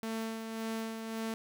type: tone with tremolo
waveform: sawtooth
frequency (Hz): 223.7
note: A3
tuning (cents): +29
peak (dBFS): -30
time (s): 0.03-1.34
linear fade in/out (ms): 0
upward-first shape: sine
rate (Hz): 1.8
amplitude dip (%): 45
effects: none